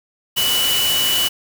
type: tone in noise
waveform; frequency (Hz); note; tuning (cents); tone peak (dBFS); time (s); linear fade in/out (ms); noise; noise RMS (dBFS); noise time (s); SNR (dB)
sine; 2960; F#7; 0; -17; 0.36-1.29; 20; white; -21; 0.36-1.29; +1
effects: none